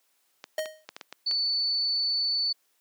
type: clicks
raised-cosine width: 0.2 ms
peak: -21 dBFS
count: 8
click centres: 0.441 / 0.592 / 0.658 / 0.89 / 0.965 / 1.012 / 1.126 / 1.312 s
type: tone with exponential decay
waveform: square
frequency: 624 Hz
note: D#5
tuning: 5 cents sharp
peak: -25 dBFS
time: 0.58-0.85 s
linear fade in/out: 2 ms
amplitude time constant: 57 ms
type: tone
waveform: sine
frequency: 4486 Hz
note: C#8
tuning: 20 cents sharp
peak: -24 dBFS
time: 1.26-2.53 s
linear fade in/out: 10 ms
effects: white hiss -70 dBFS RMS until 2.8 s + high-pass 300 Hz 12 dB/octave